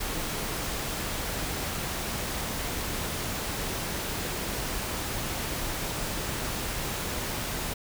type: noise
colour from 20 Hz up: pink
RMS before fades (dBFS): -32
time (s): 0-7.74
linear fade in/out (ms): 10
effects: none